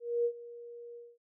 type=tone with ADSR envelope; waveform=sine; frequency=474 Hz; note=A#4; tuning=29 cents sharp; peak=-25 dBFS; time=0-1.18 s; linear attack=250 ms; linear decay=72 ms; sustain=-19 dB; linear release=220 ms; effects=none